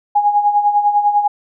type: tone with tremolo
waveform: sine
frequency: 825 Hz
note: G#5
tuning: 12 cents flat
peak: -8 dBFS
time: 0.15-1.28 s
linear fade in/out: 10 ms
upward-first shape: sine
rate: 10 Hz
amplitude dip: 65%
effects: none